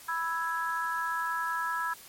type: chord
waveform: sine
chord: E major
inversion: second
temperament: equal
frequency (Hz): 987.8 / 1318.5 / 1661.2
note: B5 / E6 / G#6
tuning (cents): 0 / 0 / 0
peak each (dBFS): -33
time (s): 0.08-1.94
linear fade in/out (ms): 10
effects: white hiss -50 dBFS RMS until 2.08 s + MP3 64 kbps